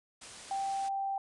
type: low-pass noise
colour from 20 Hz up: white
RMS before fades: -50 dBFS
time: 0.21-0.89 s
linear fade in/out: 10 ms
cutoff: 9800 Hz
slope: 96 dB/octave
type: tone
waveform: sine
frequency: 784 Hz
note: G5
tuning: in tune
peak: -31 dBFS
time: 0.51-1.18 s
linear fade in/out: 2 ms
effects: none